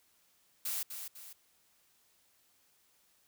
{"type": "noise with echo", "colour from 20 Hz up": "blue", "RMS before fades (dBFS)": -36, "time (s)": [0.65, 0.83], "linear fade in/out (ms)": 5, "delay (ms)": 250, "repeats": 2, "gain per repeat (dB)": -7, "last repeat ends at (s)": 1.33, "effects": ["white hiss -70 dBFS RMS until 3.27 s"]}